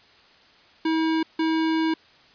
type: tone pair in turn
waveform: square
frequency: 321.1 / 321.1 Hz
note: E4 / E4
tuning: -45 / -45 cents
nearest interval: unison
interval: 0 cents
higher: neither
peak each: -21 dBFS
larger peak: neither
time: 0.85-1.23 / 1.39-1.94 s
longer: second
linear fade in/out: 5 ms
effects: white hiss -54 dBFS RMS until 2.34 s + resampled to 11025 Hz